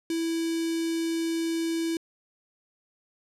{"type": "tone with notch filter", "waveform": "square", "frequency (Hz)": 329.6, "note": "E4", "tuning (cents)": 0, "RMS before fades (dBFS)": -28, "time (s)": [0.1, 1.97], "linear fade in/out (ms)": 2, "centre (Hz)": 1100, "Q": 0.58, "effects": ["low-pass 11000 Hz 12 dB/octave"]}